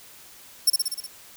10% pulse tone with echo, 5420 Hz, E8, 47 cents sharp, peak -9 dBFS, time 0.67-0.7 s, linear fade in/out 5 ms, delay 61 ms, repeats 6, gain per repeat -3 dB, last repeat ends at 1.066 s, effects white hiss -48 dBFS RMS until 1.36 s

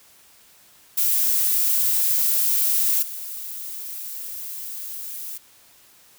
violet noise with level steps, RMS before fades -20 / -33 dBFS, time 0.97-5.38 s, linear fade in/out 10 ms, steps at 3.02 s, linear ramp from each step 10 ms, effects white hiss -53 dBFS RMS until 6.18 s

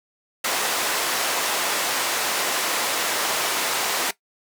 pink band-pass noise, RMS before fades -24 dBFS, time 0.44-4.11 s, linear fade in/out 5 ms, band 560 to 14000 Hz, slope 12 dB/octave, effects noise-tail reverb RT60 0.1 s tail -17 dB re dry

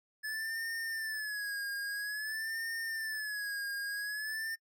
square tone with vibrato, 1719 Hz, A6, 41 cents flat, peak -36 dBFS, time 0.23-4.56 s, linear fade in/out 20 ms, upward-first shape sine, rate 0.5 Hz, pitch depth 100 cents each way, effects noise-tail reverb RT60 0.1 s tail -26 dB re dry

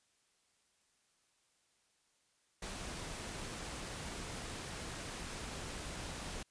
pink noise, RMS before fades -44 dBFS, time 2.62-6.43 s, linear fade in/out 5 ms, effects white hiss -75 dBFS RMS until 6.5 s + resampled to 22050 Hz

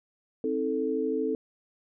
sine chord, A diminished, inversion first, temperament just, 264 / 316.8 / 440 Hz, C4 / Eb4 / A4, +16 / +31 / 0 cents, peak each -31 / -32 / -28 dBFS, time 0.44-1.35 s, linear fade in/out 2 ms, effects none

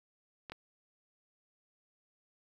clicks, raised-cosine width 0.3 ms, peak -27 dBFS, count 2, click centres 0.498 / 0.52 s, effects 10-bit

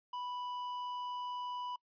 sine tone with hard clipping, 987.8 Hz, B5, in tune, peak -40 dBFS, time 0.13-1.76 s, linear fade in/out 5 ms, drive 7 dB, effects noise-tail reverb RT60 0.1 s tail -25 dB re dry + resampled to 11025 Hz

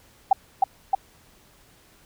sine tone with echo, 776 Hz, G5, 18 cents flat, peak -11 dBFS, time 0.31-0.33 s, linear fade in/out 5 ms, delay 310 ms, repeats 2, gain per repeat -2 dB, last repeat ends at 0.95 s, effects pink hiss -56 dBFS RMS until 2.05 s

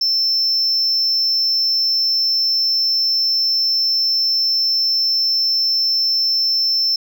sine tone, 5330 Hz, E8, 18 cents sharp, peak -12 dBFS, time 0.01-6.96 s, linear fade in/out 5 ms, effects tanh soft clip ceiling -13 dBFS

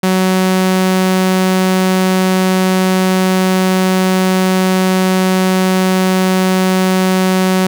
sawtooth tone, 186.7 Hz, F#3, 16 cents sharp, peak -6 dBFS, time 0.03-7.67 s, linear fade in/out 5 ms, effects none

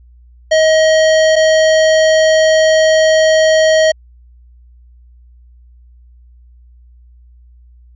square tone pair in turn, 632 / 632 Hz, D#5 / D#5, +27 / +27 cents, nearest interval unison, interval 0 cents, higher neither, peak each -8 dBFS, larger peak neither, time 0.51-1.36 / 1.36-3.92 s, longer second, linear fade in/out 10 ms, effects added 60 Hz sine -40 dBFS peak until 7.95 s + resampled to 16000 Hz

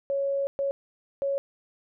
sine tone bursts at uneven times, 554.4 Hz, C#5, in tune, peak -24 dBFS, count 3, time 0.1-0.47 / 0.59-0.71 / 1.22-1.38 s, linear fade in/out 0 ms, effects none

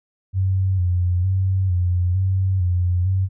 sine tone with vibrato, 92 Hz, F#2, 9 cents flat, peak -16 dBFS, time 0.33-3.29 s, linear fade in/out 50 ms, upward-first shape square, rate 1.1 Hz, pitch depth 53 cents each way, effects none

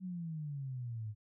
sine exponential sweep, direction down, 189.4 to 103.83 Hz, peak -38 dBFS, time 0-1.15 s, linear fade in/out 50 ms, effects none

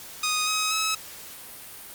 10% pulse tone with pitch steps, 1244.5 / 1267 / 1289.9 Hz, D#6 / D#6 / E6, 0 / +31 / -38 cents, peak -15 dBFS, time 0.23-0.95 s, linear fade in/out 5 ms, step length 240 ms, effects white hiss -42 dBFS RMS until 1.94 s + Opus 48 kbps

